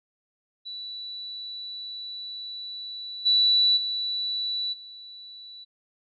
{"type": "tone with level steps", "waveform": "sine", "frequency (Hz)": 3951, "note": "B7", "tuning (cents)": 0, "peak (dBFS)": [-34, -17, -26, -41], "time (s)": [0.65, 5.65], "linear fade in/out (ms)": 20, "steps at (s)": [3.25, 3.76, 4.72], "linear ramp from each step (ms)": 20, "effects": []}